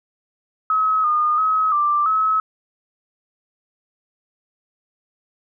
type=tone with pitch steps; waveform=sine; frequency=1280 / 1221 / 1277 / 1180 / 1288 Hz; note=D#6 / D#6 / D#6 / D6 / E6; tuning=+49 / -33 / +45 / +8 / -41 cents; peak=-15 dBFS; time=0.7-2.4 s; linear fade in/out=2 ms; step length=340 ms; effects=none